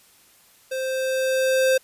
square tone with level ramp, 523.3 Hz, C5, in tune, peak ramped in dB -26 to -16 dBFS, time 0.71-1.78 s, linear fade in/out 10 ms, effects white hiss -55 dBFS RMS until 1.83 s + resampled to 32000 Hz

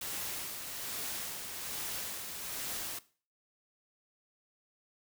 white noise with tremolo, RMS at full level -38 dBFS, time 0.01-2.99 s, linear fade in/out 5 ms, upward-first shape sine, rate 1.2 Hz, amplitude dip 40%, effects noise-tail reverb RT60 0.4 s tail -18 dB re dry

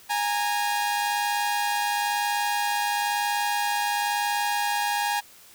sawtooth tone pair together, 825 / 926 Hz, G#5 / A#5, -12 / -12 cents, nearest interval major second, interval 200 cents, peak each -21 / -25 dBFS, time 0.09-5.21 s, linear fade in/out 20 ms, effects white hiss -51 dBFS RMS until 5.54 s

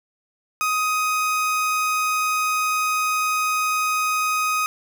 30% pulse tone, 1254 Hz, D#6, 13 cents sharp, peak -17 dBFS, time 0.61-4.66 s, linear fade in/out 0 ms, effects none

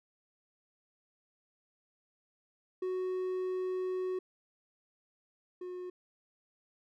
triangle tone pair in turn, 370 / 362.2 Hz, F#4 / F#4, 0 / -37 cents, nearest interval unison, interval 37 cents, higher first, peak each -30 / -37 dBFS, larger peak first, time 2.82-4.19 / 5.61-5.9 s, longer first, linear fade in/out 5 ms, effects none

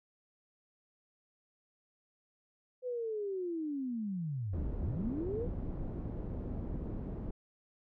sine linear two-way sweep, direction down then up, 510 to 31.2 to 510 Hz, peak -34 dBFS, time 2.82-5.48 s, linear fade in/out 50 ms, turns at 4.78 s
pink low-pass noise, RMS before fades -39 dBFS, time 4.53-7.31 s, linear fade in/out 5 ms, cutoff 350 Hz, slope 12 dB/octave
effects none

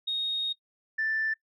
sine tone pair in turn, 3729 / 1767 Hz, A#7 / A6, 0 / +7 cents, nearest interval octave + minor second, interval 1293 cents, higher first, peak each -26 / -25 dBFS, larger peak second, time 0.07-0.53 / 0.98-1.34 s, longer first, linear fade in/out 10 ms, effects noise-tail reverb RT60 0.1 s tail -22 dB re dry + tanh soft clip ceiling -21 dBFS

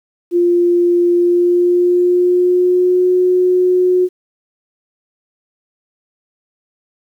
sine tone with pitch glide, 349.2 to 364 Hz, F4 to F#4, 0 to -28 cents, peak -9 dBFS, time 0.31-4.09 s, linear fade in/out 50 ms, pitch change +72 cents, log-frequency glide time 1.13-3.1 s, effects 8-bit

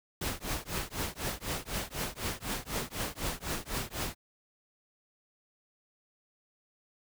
pink noise with tremolo, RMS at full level -32 dBFS, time 0.21-4.15 s, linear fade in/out 5 ms, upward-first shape triangle, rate 4 Hz, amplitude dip 100%, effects none

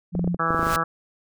sine tone, 174.61 Hz, F3, in tune, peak -21 dBFS, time 0.12-0.37 s, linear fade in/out 50 ms
clicks, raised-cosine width 2 ms, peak -14 dBFS, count 10, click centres 0.152 / 0.194 / 0.244 / 0.276 / 0.345 / 0.506 / 0.546 / 0.594 / 0.63 / 0.669 s
harmonic tone, 164.81 Hz, E3, in tune, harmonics 1 / 2 / 3 / 4 / 5 / 6 / 7 / 8 / 9 / 10, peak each -31 / -35 / -32 / -34 / -33 / -35 / -26 / -24 / -33 / -32 dBFS, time 0.39-0.84 s, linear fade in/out 10 ms
pink noise with exponential growth, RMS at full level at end -25 dBFS, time 0.46-0.76 s, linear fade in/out 0 ms, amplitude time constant 65 ms
effects none

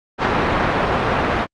white low-pass noise, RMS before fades -18 dBFS, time 0.18-1.47 s, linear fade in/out 50 ms, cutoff 1300 Hz, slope 12 dB/octave, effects low-pass 5000 Hz 12 dB/octave + Opus 48 kbps

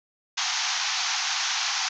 white band-pass noise, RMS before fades -27 dBFS, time 0.37-1.89 s, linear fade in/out 10 ms, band 720 to 6600 Hz, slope 96 dB/octave, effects none

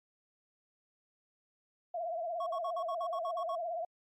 sine tone with vibrato, 677 Hz, E5, 46 cents sharp, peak -34 dBFS, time 1.94-3.85 s, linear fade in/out 5 ms, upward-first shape triangle, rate 17 Hz, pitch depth 110 cents each way
triangle tone bursts, 1103 Hz, C#6, 9 cents flat, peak -35 dBFS, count 10, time 2.4-3.554 s, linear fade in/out 5 ms, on 65 ms, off 56 ms
effects AAC 48 kbps

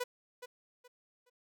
sawtooth tone with echo, 493.9 Hz, B4, in tune, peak -29 dBFS, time 0-0.04 s, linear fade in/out 10 ms, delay 420 ms, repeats 3, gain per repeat -11 dB, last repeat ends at 1.3 s, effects none

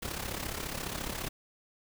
pink noise with amplitude modulation, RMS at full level -34 dBFS, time 0.02-1.29 s, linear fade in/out 10 ms, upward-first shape sine, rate 34.5 Hz, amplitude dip 70%, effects none

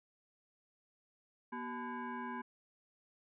sine tone with frequency modulation, 381.1 Hz, G4, 49 cents flat, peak -39 dBFS, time 1.52-2.42 s, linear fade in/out 10 ms, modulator 623 Hz, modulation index 1.9, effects none

